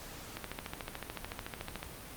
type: click train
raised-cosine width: 0.3 ms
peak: -22 dBFS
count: 21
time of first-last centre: 0.37-1.83 s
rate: 13.7 Hz
effects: pink hiss -47 dBFS RMS until 2.16 s + Opus 48 kbps